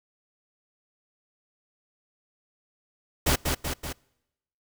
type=noise with echo; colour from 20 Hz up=pink; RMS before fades=-22 dBFS; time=3.26-3.36 s; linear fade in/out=10 ms; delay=190 ms; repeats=3; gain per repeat=-4 dB; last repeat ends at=3.93 s; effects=noise-tail reverb RT60 0.9 s tail -26 dB re dry